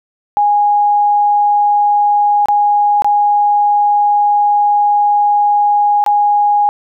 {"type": "tone with dropouts", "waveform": "sine", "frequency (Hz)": 825, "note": "G#5", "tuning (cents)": -12, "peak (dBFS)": -8, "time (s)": [0.37, 6.69], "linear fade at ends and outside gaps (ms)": 0, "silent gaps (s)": [[2.458, 2.485], [3.021, 3.045], [6.04, 6.063]], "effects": []}